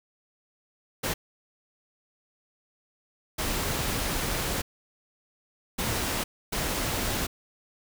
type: noise bursts at uneven times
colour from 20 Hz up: pink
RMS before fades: -29 dBFS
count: 4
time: 1.03-1.14 / 3.38-4.62 / 5.78-6.24 / 6.52-7.27 s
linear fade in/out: 10 ms
effects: none